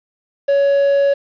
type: tone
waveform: triangle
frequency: 560 Hz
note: C#5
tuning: 18 cents sharp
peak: -9 dBFS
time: 0.48-1.14 s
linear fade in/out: 10 ms
effects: resampled to 11025 Hz + 7-bit